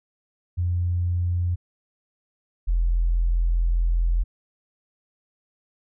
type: tone pair in turn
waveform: sine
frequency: 88 / 42.45 Hz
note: F2 / F1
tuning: +14 / -48 cents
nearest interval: octave + minor second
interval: 1262 cents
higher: first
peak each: -20 / -17 dBFS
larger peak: second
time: 0.57-1.56 / 2.67-4.24 s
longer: second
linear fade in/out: 20 ms
effects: tanh soft clip ceiling -13 dBFS